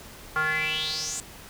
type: tone with band-pass filter sweep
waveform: square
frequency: 155.56 Hz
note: D#3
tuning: in tune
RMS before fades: -28 dBFS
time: 0.36-1.2 s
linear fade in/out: 0 ms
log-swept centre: 1300 to 7900 Hz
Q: 6.3
effects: pink hiss -45 dBFS RMS until 1.49 s